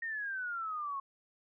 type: exponential sweep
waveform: sine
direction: down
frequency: 1864.7 to 1082 Hz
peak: -35 dBFS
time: 0.02-1 s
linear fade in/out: 5 ms
effects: none